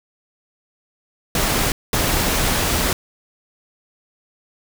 pink noise bursts at uneven times, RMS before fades -19 dBFS, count 2, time 1.35-1.72 / 1.93-2.93 s, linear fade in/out 2 ms, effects none

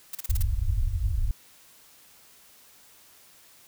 blue noise bursts, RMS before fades -33 dBFS, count 6, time 0.13-0.426 s, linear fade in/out 5 ms, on 21 ms, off 34 ms
pink low-pass noise, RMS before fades -25 dBFS, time 0.29-1.31 s, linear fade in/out 2 ms, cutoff 110 Hz, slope 96 dB/octave
effects white hiss -55 dBFS RMS until 3.67 s

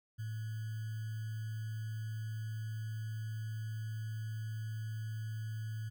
sine tone with sample-and-hold, 110 Hz, A2, in tune, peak -37 dBFS, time 0.18-5.9 s, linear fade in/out 20 ms, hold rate 1575 Hz, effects none

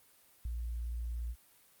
sine tone with ADSR envelope, 58.6 Hz, A#1, 10 cents sharp, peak -32 dBFS, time 0.45-1.36 s, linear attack 4 ms, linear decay 12 ms, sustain -3 dB, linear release 57 ms, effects white hiss -64 dBFS RMS until 1.8 s + Opus 32 kbps

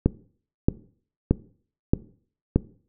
click train, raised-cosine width 3 ms, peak -4 dBFS, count 5, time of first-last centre 0.06-2.56 s, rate 1.6 Hz, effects noise-tail reverb RT60 0.5 s tail -19 dB re dry

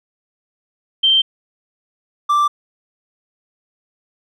sine / triangle tone pair in turn, 3136 / 1174.7 Hz, G7 / D6, 0 / 0 cents, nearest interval octave + perfect fourth, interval 1700 cents, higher first, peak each -10 dBFS, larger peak neither, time 1.03-1.22 / 2.29-2.48 s, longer neither, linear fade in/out 10 ms, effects none

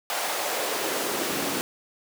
pink noise with high-pass filter sweep, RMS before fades -28 dBFS, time 0.1-1.61 s, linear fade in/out 0 ms, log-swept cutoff 740 to 240 Hz, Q 1.6, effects none

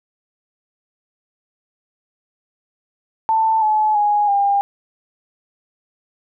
sine tone with pitch steps, 887 / 857.8 / 829.5 / 802.2 Hz, A5 / A5 / G#5 / G5, +14 / -44 / -2 / +40 cents, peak -13 dBFS, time 3.29-4.61 s, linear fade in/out 0 ms, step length 330 ms, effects none

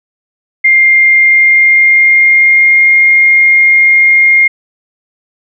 sine tone with pitch glide, 2110 to 2127 Hz, C7 to C7, +14 to +28 cents, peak -3 dBFS, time 0.64-4.48 s, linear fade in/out 10 ms, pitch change +14 cents, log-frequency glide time 1.18-2.9 s, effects none

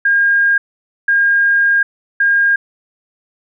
sine tone bursts at uneven times, 1617 Hz, G#6, 47 cents flat, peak -9 dBFS, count 3, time 0.05-0.58 / 1.08-1.83 / 2.2-2.56 s, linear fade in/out 5 ms, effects none

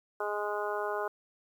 harmonic tone, 207.7 Hz, G#3, in tune, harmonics 2 / 3 / 4 / 5 / 6 / 7, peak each -35 / -37 / -38 / -39 / -40 / -40 dBFS, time 0.2-1.08 s, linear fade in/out 5 ms, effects 10-bit

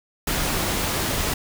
pink noise, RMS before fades -24 dBFS, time 0.27-1.34 s, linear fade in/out 5 ms, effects none

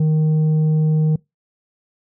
triangle tone with tanh clipping, 155.56 Hz, D#3, in tune, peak -14 dBFS, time 0-1.16 s, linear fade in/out 5 ms, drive 9 dB, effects noise-tail reverb RT60 0.2 s tail -24 dB re dry

